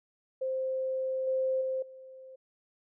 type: tone with level steps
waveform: sine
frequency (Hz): 523.3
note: C5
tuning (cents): 0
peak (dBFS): -29 / -26 / -29 / -46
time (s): 0.41-2.36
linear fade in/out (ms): 10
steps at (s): 1.27 / 1.61 / 1.82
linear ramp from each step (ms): 5
effects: none